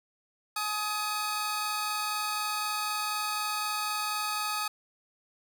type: tone cluster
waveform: sawtooth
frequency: 846 / 1257 / 4542 Hz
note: G#5 / D#6 / C#8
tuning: +32 / +17 / +41 cents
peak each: -32 / -28 / -34 dBFS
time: 0.56-4.68 s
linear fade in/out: 5 ms
effects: 10-bit